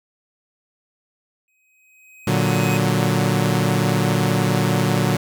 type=tone with exponential growth; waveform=square; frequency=2524 Hz; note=D#7; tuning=24 cents sharp; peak=-26 dBFS; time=1.48-2.77 s; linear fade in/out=1 ms; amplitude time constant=280 ms
type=chord; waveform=sawtooth; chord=Bb augmented; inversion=none; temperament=equal; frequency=116.54 / 146.83 / 185 Hz; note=Bb2 / D3 / F#3; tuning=0 / 0 / 0 cents; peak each=-17 dBFS; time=2.27-5.17 s; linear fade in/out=5 ms
effects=none